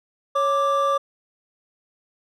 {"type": "tone pair together", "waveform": "triangle", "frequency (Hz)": [554.4, 1174.7], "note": ["C#5", "D6"], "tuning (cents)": [0, 0], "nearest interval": "octave + minor second", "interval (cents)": 1300, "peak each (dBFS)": [-20, -18], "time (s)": [0.35, 0.98], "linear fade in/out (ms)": 10, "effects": []}